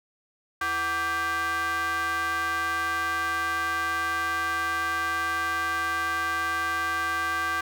square ring-modulated tone, 207.2 Hz, G#3, 4 cents flat, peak -23 dBFS, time 0.61-7.61 s, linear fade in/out 5 ms, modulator 1370 Hz, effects none

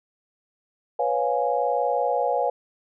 sine chord, C# dominant seventh, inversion third, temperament equal with one note detuned, 493.9 / 554.4 / 705.3 / 830.6 Hz, B4 / C#5 / E#5 / G#5, 0 / 0 / +17 / 0 cents, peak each -26 dBFS, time 0.99-2.5 s, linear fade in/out 5 ms, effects none

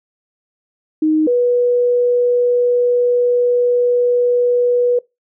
sine tone pair in turn, 311.1 / 488 Hz, D#4 / B4, 0 / -21 cents, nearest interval minor sixth, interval 779 cents, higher second, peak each -11 dBFS, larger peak neither, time 1.02-1.27 / 1.27-4.99 s, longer second, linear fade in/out 5 ms, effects noise-tail reverb RT60 0.2 s tail -22 dB re dry

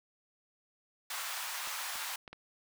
pink high-pass noise, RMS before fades -39 dBFS, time 1.1-2.16 s, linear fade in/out 5 ms, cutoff 870 Hz, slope 24 dB/octave
clicks, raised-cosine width 0.3 ms, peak -30 dBFS, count 4, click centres 1.674 / 1.957 / 2.278 / 2.33 s
effects none

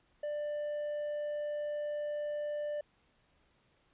triangle tone, 592 Hz, D5, 14 cents sharp, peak -32 dBFS, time 0.23-2.81 s, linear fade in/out 5 ms, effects pink hiss -71 dBFS RMS until 3.93 s + resampled to 8000 Hz

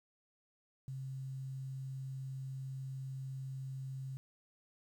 sine tone with quantisation, 133.2 Hz, C3, 31 cents sharp, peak -40 dBFS, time 0.88-4.17 s, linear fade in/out 0 ms, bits 11, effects none

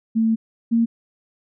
sine tone pair in turn, 223.9 / 230.6 Hz, A3 / A#3, +30 / -19 cents, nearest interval minor second, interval 51 cents, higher second, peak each -15 / -14 dBFS, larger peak second, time 0.15-0.36 / 0.71-0.86 s, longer first, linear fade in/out 20 ms, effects none

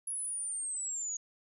sine linear sweep, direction down, 10548 to 6645 Hz, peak -34 dBFS, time 0.07-1.17 s, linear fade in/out 5 ms, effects none

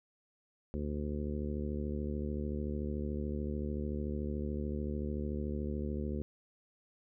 harmonic tone, 73.6 Hz, D2, 4 cents sharp, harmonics 1 / 2 / 3 / 4 / 5 / 6 / 7, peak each -37 / -43 / -39 / -46 / -43 / -47 / -48 dBFS, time 0.74-6.22 s, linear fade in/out 0 ms, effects none

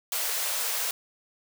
white high-pass noise, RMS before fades -29 dBFS, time 0.12-0.91 s, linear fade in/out 2 ms, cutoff 430 Hz, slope 96 dB/octave, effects none

